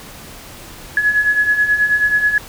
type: beating tone pair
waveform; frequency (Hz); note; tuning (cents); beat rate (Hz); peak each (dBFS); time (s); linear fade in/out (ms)
sine; 1685 / 1694.3; G#6 / G#6; +25 / +34; 9.3; -19 / -13; 0.97-2.38; 2
effects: pink hiss -36 dBFS RMS until 2.48 s